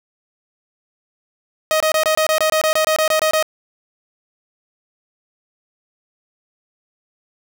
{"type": "tone bursts", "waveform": "sawtooth", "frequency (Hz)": 627, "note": "D#5", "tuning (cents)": 13, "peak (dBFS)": -10, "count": 15, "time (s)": [1.71, 3.426], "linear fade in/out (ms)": 0, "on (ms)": 92, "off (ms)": 24, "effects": []}